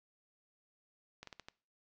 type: slowing click train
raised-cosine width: 0.2 ms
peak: -30 dBFS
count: 5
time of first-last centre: 1.23-1.485 s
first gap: 43 ms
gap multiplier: 1.27
effects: noise-tail reverb RT60 0.4 s tail -22 dB re dry + low-pass 7000 Hz 12 dB/octave